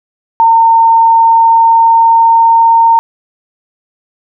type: tone with pitch glide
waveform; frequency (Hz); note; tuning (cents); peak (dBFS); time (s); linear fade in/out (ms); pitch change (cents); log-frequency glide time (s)
sine; 911 to 916.3; A#5 to A#5; -40 to -30; -3; 0.4-2.99; 0; +10; 0.98-2.81
effects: none